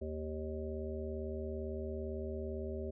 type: harmonic tone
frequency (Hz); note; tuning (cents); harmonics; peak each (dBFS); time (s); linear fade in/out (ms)
77.78; D#2; 0; 1 / 3 / 5 / 7 / 8; -41 / -45 / -42 / -47 / -48; 0.01-2.91; 10
effects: none